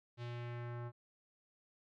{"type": "tone with low-pass filter sweep", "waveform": "square", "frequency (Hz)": 120, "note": "B2", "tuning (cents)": -49, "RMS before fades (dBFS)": -44, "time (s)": [0.17, 0.92], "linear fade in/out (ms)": 50, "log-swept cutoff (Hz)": [4000, 1200], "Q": 1.5, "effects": []}